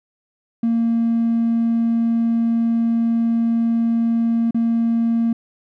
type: tone with dropouts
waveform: triangle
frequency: 230.5 Hz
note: A#3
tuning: 19 cents flat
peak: -12 dBFS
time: 0.63-5.33 s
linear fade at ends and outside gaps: 5 ms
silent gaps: 4.509-4.545 s
effects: tanh soft clip ceiling -11 dBFS